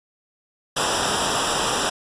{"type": "noise with comb filter", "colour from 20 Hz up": "pink", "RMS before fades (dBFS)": -22, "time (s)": [0.76, 1.9], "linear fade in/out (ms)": 10, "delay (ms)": 0.46, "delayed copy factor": -0.9, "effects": ["resampled to 22050 Hz"]}